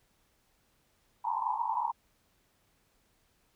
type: band-pass noise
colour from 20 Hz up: white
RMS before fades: -32 dBFS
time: 1.24-1.92 s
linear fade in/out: 10 ms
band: 850 to 1000 Hz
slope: 96 dB/octave
effects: pink hiss -71 dBFS RMS until 3.55 s